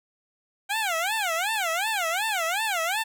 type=tone with vibrato; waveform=15% pulse; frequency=761 Hz; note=F#5; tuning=48 cents sharp; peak=-18 dBFS; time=0.69-3.04 s; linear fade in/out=20 ms; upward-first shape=sine; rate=2.7 Hz; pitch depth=280 cents each way; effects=none